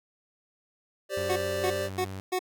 square chord, G suspended fourth, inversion none, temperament equal, 392 / 523.3 / 587.3 Hz, G4 / C5 / D5, 0 / 0 / 0 cents, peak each -35 / -36 / -32 dBFS, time 1.09-1.9 s, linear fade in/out 50 ms
sawtooth tone with pitch glide, 92.5 to 95.82 Hz, F#2 to G2, 0 to -39 cents, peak -32 dBFS, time 1.17-2.2 s, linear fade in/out 0 ms, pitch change +61 cents, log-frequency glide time 1.6-1.94 s
25% pulse tone bursts, 367.9 Hz, F#4, 10 cents flat, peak -22 dBFS, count 4, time 1.29-2.392 s, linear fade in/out 10 ms, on 73 ms, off 270 ms
effects none

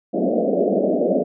white band-pass noise, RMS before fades -19 dBFS, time 0.13-1.24 s, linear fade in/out 20 ms, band 180 to 670 Hz, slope 96 dB/octave, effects none

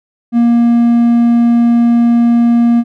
triangle tone, 235.7 Hz, A#3, 19 cents sharp, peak -4 dBFS, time 0.32-2.84 s, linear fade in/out 50 ms, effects none

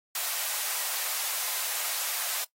white high-pass noise, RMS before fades -31 dBFS, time 0.15-2.44 s, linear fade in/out 2 ms, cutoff 600 Hz, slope 24 dB/octave, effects noise-tail reverb RT60 0.1 s tail -18 dB re dry + AAC 48 kbps

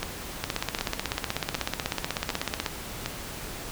two click trains, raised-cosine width 0.2 ms, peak -9 / -11 dBFS, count 37 / 5, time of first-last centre 0.44-2.662 / 0.03-3.06 s, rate 16.2 / 1.32 Hz, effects pink hiss -38 dBFS RMS until 3.71 s

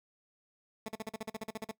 15% pulse tone bursts, 220 Hz, A3, in tune, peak -30 dBFS, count 13, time 0.86-1.712 s, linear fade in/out 2 ms, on 24 ms, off 45 ms, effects noise-tail reverb RT60 0.1 s tail -20 dB re dry

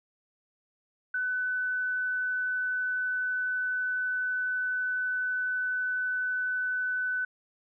sine tone, 1502 Hz, F#6, 26 cents sharp, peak -27 dBFS, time 1.14-7.25 s, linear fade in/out 5 ms, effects none

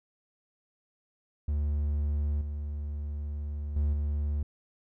triangle tone with level steps, 73.42 Hz, D2, in tune, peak -24 / -30 / -22 / -25 dBFS, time 1.48-4.43 s, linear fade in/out 5 ms, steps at 2.41 / 3.76 / 3.93 s, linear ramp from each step 5 ms, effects none

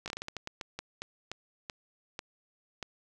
slowing click train, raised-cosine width 0.2 ms, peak -20 dBFS, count 16, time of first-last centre 0.06-2.827 s, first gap 18 ms, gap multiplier 1.29, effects none

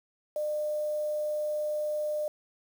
sine tone with quantisation, 603 Hz, D5, 46 cents sharp, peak -28 dBFS, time 0.36-2.28 s, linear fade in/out 2 ms, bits 8, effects none

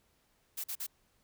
blue noise bursts, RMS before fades -38 dBFS, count 3, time 0.57-0.868 s, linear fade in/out 10 ms, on 70 ms, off 44 ms, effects pink hiss -72 dBFS RMS until 1.23 s

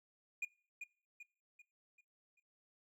triangle tone with echo, 2439 Hz, D#7, 35 cents flat, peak -34 dBFS, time 0.42-0.45 s, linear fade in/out 5 ms, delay 390 ms, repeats 5, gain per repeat -7 dB, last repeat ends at 2.4 s, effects noise-tail reverb RT60 0.4 s tail -21 dB re dry

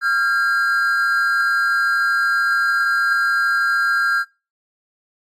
triangle tone pair together, 1382 / 1615.3 Hz, F6 / G#6, -19 / -49 cents, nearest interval minor third, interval 270 cents, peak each -16 dBFS, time 0.01-4.25 s, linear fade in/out 50 ms, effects noise-tail reverb RT60 0.3 s tail -25 dB re dry + AAC 48 kbps

